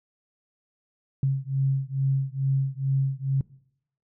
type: beating tone pair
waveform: sine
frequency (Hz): 134.5 / 136.8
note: C3 / C#3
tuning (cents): +48 / -23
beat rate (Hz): 2.3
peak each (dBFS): -25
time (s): 1.23-3.41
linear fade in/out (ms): 2
effects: noise-tail reverb RT60 0.7 s tail -21 dB re dry